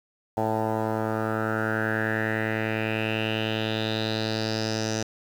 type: tone with low-pass filter sweep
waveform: 10% pulse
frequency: 110 Hz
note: A2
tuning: in tune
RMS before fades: -27 dBFS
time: 0.37-5.03 s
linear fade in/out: 5 ms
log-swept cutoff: 840 to 6000 Hz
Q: 4.9
effects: 8-bit